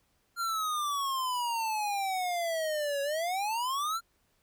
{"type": "exponential two-way sweep", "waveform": "square", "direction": "down then up", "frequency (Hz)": [1396.9, 554.4, 1396.9], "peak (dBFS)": -30, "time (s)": [0.36, 4.01], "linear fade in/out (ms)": 50, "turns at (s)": 3.02, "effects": ["pink hiss -72 dBFS RMS until 4.42 s"]}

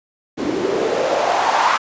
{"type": "noise with band-pass filter sweep", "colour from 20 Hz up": "white", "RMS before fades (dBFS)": -18, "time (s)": [0.37, 1.78], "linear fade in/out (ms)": 20, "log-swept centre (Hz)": [280, 1100], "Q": 3.7, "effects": ["resampled to 16000 Hz"]}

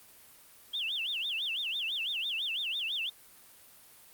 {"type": "tone with vibrato", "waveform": "sine", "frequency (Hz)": 3100, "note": "G7", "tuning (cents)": -20, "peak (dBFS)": -31, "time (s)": [0.73, 3.1], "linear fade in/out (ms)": 10, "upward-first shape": "sine", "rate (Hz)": 6, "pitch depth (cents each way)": 290, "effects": ["white hiss -56 dBFS RMS until 4.13 s", "Opus 32 kbps"]}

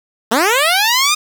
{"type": "linear sweep", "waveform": "10% pulse", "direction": "up", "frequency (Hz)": [207.7, 1244.5], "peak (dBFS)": -3, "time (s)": [0.31, 1.15], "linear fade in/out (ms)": 10, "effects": ["7-bit"]}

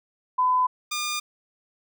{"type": "tone pair in turn", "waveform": ["sine", "10% pulse"], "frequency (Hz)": [1008, 1208.8], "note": ["B5", "D6"], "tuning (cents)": [35, 50], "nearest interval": "minor third", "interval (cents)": 315, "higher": "second", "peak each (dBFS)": -18, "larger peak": "neither", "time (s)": [[0.38, 0.67], [0.91, 1.2]], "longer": "neither", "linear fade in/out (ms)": 10, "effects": []}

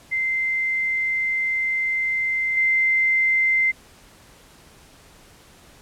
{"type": "tone with level steps", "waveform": "sine", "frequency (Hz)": 2080, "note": "C7", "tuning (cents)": -11, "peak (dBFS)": [-20, -16], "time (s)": [0.11, 3.72], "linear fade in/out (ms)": 20, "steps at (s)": 2.57, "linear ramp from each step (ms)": 2, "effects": ["pink hiss -50 dBFS RMS until 5.81 s", "low-pass 12000 Hz 12 dB/octave"]}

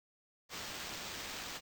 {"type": "noise with sample-and-hold", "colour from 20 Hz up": "blue", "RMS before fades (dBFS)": -44, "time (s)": [0.49, 1.61], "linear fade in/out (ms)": 50, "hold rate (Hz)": 11025, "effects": []}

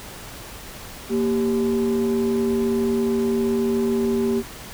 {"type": "tone pair together", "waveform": "sine", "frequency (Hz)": [233.1, 392], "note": ["A#3", "G4"], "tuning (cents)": [0, 0], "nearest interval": "major sixth", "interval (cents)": 900, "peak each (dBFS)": -19, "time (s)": [1.09, 4.43], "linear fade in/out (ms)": 50, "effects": ["tanh soft clip ceiling -15 dBFS", "pink hiss -38 dBFS RMS until 4.73 s"]}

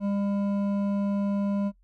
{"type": "tone with hard clipping", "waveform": "sine", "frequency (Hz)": 200.7, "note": "G3", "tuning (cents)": 41, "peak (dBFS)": -26, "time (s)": [0, 1.72], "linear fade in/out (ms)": 50, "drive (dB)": 9, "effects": ["noise-tail reverb RT60 0.1 s tail -20 dB re dry", "added 43 Hz sine -58 dBFS peak until 1.83 s"]}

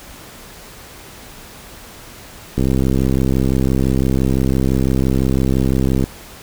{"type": "click train", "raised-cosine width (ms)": 3, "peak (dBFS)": -4, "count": 229, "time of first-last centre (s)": [2.58, 6.04], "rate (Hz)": 65.9, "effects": ["pink hiss -38 dBFS RMS until 6.42 s"]}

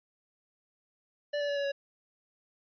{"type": "tone with pitch steps", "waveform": "square", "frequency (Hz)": [584, 577.6, 571.3, 565.1, 558.9], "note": ["D5", "D5", "D5", "C#5", "C#5"], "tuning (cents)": [-10, -29, -48, 33, 14], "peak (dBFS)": -30, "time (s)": [1.33, 1.72], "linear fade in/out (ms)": 10, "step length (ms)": 78, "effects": ["resampled to 11025 Hz"]}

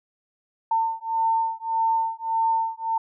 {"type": "beating tone pair", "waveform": "sine", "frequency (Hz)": [901, 902.7], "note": ["A5", "A5"], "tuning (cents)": [41, 44], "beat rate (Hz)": 1.7, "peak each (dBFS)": [-24, -24], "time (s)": [0.71, 2.98], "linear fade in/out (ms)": 5, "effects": []}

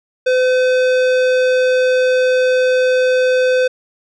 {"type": "tone with tanh clipping", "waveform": "sine", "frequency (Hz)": 509, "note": "C5", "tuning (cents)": -48, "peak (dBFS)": -13, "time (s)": [0.26, 3.68], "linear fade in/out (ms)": 10, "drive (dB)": 17, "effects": []}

